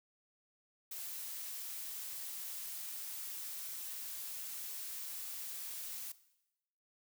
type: noise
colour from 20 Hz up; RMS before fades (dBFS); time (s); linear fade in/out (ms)
blue; -44; 0.91-6.12; 5
effects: noise-tail reverb RT60 0.9 s tail -17 dB re dry